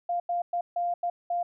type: tone bursts at uneven times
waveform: sine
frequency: 698.5 Hz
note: F5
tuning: in tune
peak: -25 dBFS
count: 6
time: 0.09-0.2 / 0.29-0.42 / 0.53-0.61 / 0.76-0.94 / 1.03-1.1 / 1.3-1.43 s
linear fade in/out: 5 ms
effects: none